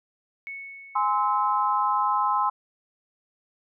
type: tone with exponential decay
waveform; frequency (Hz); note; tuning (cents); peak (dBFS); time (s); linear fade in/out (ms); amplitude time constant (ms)
sine; 2210; C#7; -6; -32; 0.47-1.99; 0; 330
type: chord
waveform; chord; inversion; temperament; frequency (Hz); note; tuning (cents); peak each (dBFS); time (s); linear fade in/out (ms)
sine; Ab augmented; none; just; 830.6 / 1038.3 / 1297.8; Ab5 / C6 / E6; 0 / -14 / -27; -26 / -23 / -27; 0.95-2.5; 10
effects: none